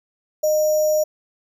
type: tone with sample-and-hold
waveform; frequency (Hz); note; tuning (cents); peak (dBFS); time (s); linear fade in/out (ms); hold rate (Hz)
sine; 613; D#5; -26; -15; 0.43-1.04; 10; 6300
effects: none